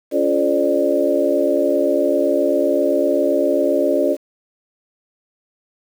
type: tone cluster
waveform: sine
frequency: 280 / 347.6 / 427.7 / 538 / 598 Hz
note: C#4 / F4 / A4 / C5 / D5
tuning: +18 / -8 / -49 / +48 / +31 cents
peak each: -21 / -21 / -23 / -21 / -18 dBFS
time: 0.11-4.17 s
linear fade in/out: 50 ms
effects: 7-bit